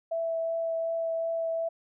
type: tone with vibrato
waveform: sine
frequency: 659.3 Hz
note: E5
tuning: in tune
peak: -27 dBFS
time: 0.11-1.69 s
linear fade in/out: 10 ms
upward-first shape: triangle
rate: 2.7 Hz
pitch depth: 10 cents each way
effects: none